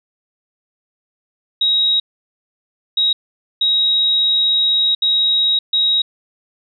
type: tone bursts at uneven times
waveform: sine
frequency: 3806 Hz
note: A#7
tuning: 35 cents sharp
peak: -12 dBFS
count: 5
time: 1.61-2 / 2.97-3.13 / 3.61-4.95 / 5.02-5.59 / 5.73-6.02 s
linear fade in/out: 5 ms
effects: none